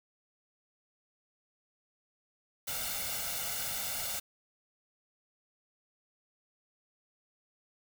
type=noise with comb filter; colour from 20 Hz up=white; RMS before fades=-36 dBFS; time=2.67-4.2 s; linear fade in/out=10 ms; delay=1.4 ms; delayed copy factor=+0.75; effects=none